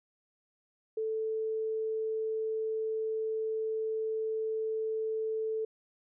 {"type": "tone", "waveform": "sine", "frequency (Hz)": 440, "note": "A4", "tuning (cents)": 0, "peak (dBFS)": -30, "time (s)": [0.97, 5.65], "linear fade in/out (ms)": 5, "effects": []}